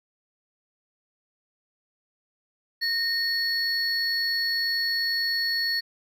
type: tone pair together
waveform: triangle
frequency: 1846 / 4391 Hz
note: A#6 / C#8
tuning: -17 / -17 cents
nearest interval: octave + minor third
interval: 1500 cents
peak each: -26 / -24 dBFS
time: 2.81-5.81 s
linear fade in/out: 20 ms
effects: none